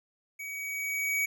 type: tone with level ramp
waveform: square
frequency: 2263 Hz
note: C#7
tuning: 35 cents sharp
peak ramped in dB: -38 to -26 dBFS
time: 0.39-1.26 s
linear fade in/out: 10 ms
effects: none